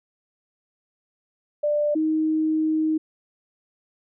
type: tone pair in turn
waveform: sine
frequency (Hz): 592 / 313.6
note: D5 / D#4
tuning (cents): +14 / +14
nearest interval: major seventh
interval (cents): 1100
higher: first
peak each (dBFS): -19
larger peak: neither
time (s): 1.63-1.95 / 1.95-2.98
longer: second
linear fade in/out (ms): 10
effects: none